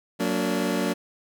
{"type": "chord", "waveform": "25% pulse", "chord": "Gb augmented", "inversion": "none", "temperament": "just", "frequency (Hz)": [185, 231.2, 289.1], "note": ["Gb3", "Bb3", "D4"], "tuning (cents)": [0, -14, -27], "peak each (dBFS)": -24, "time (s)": [0.19, 0.94], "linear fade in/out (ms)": 20, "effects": []}